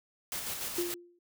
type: noise with tremolo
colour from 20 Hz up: white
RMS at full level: -36 dBFS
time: 0.32-0.94 s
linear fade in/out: 0 ms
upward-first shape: square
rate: 6.9 Hz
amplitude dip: 35%
type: tone with exponential decay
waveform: sine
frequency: 349.2 Hz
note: F4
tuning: in tune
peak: -27 dBFS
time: 0.78-1.19 s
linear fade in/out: 5 ms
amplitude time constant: 88 ms
effects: none